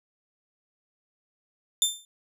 20% pulse tone with exponential decay, 3573 Hz, A7, 26 cents sharp, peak -11 dBFS, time 1.82-2.05 s, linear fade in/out 1 ms, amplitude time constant 50 ms, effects none

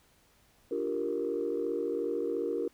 sine chord, G minor seventh, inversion second, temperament equal, 293.7 / 349.2 / 392 / 466.2 Hz, D4 / F4 / G4 / Bb4, 0 / 0 / 0 / 0 cents, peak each -37 / -35 / -35 / -32 dBFS, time 0.71-2.68 s, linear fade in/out 5 ms, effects tanh soft clip ceiling -21 dBFS + pink hiss -65 dBFS RMS until 2.73 s

